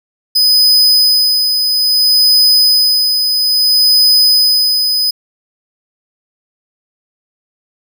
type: tone with tremolo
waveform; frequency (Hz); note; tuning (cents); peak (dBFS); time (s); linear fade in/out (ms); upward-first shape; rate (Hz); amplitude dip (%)
45% pulse; 5010; D#8; +11; -6; 0.35-5.11; 10; sine; 0.6; 45
effects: none